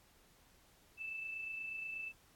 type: tone with amplitude modulation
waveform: sine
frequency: 2638 Hz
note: E7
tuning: 1 cent sharp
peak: -39 dBFS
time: 0.97-2.13 s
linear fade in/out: 50 ms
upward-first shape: sine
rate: 28.3 Hz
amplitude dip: 40%
effects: pink hiss -67 dBFS RMS until 2.35 s + AAC 64 kbps